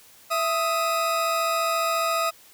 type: tone pair together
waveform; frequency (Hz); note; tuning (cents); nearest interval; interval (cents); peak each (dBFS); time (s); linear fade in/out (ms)
40% pulse; 664 / 1253.5; E5 / D#6; +12 / +12; major seventh; 1100; -25 / -23; 0.3-2.31; 20
effects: white hiss -52 dBFS RMS until 2.53 s